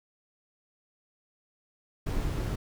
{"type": "noise with amplitude modulation", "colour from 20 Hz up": "brown", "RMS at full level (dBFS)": -28, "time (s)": [2.06, 2.56], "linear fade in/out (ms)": 10, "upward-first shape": "sine", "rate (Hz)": 260, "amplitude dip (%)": 50, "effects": []}